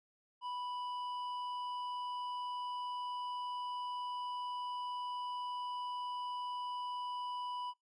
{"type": "tone with hard clipping", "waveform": "triangle", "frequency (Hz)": 987.8, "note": "B5", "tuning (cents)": 0, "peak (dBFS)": -40, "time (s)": [0.41, 7.74], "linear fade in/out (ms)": 50, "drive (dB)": 11, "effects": ["noise-tail reverb RT60 0.2 s tail -26 dB re dry", "resampled to 22050 Hz"]}